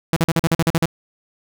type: tone bursts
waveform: sawtooth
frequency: 164.81 Hz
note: E3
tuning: in tune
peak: -10 dBFS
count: 10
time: 0.13-0.856 s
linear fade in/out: 0 ms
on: 33 ms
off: 44 ms
effects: none